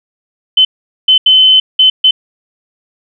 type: tone bursts at uneven times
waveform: sine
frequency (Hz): 3051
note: G7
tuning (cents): -48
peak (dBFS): -3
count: 5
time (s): 0.57-0.65 / 1.08-1.18 / 1.26-1.6 / 1.79-1.9 / 2.04-2.11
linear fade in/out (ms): 5
effects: none